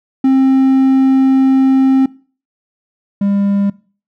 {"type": "tone pair in turn", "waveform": "triangle", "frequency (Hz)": [265.5, 200.2], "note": ["C4", "G3"], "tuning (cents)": [25, 37], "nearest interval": "perfect fourth", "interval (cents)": 488, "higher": "first", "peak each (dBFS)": [-5, -9], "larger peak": "first", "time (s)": [[0.24, 2.06], [3.21, 3.7]], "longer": "first", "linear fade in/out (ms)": 5, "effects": ["noise-tail reverb RT60 0.4 s tail -21 dB re dry"]}